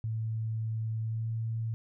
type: tone with pitch glide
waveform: sine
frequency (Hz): 111.2 to 112.95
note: A2 to A2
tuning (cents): +19 to +46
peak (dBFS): -30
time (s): 0.04-1.74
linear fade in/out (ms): 0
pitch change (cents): +27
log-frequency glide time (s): 1.02-1.31
effects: none